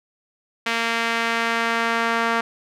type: tone with band-pass filter sweep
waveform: sawtooth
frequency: 230.2 Hz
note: A#3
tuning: 22 cents flat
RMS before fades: -22 dBFS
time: 0.66-2.41 s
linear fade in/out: 5 ms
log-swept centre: 2300 to 1400 Hz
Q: 1.2
effects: none